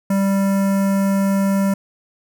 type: tone with notch filter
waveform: square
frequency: 196 Hz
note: G3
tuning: in tune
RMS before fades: -17 dBFS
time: 0.1-1.74 s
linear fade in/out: 5 ms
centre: 3600 Hz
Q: 0.51
effects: none